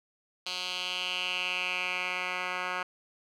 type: tone with band-pass filter sweep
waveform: 10% pulse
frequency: 181.7 Hz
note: F#3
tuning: 31 cents flat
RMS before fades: -33 dBFS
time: 0.46-2.83 s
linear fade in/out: 5 ms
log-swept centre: 3800 to 1700 Hz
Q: 3.7
effects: none